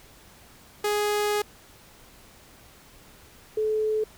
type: tone pair in turn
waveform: sawtooth / sine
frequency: 416.1 / 432.1 Hz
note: G#4 / A4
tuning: +3 / -31 cents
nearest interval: minor second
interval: 66 cents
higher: second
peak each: -19 / -22 dBFS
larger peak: first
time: 0.84-1.42 / 3.57-4.04 s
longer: first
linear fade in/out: 5 ms
effects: pink hiss -52 dBFS RMS until 4.17 s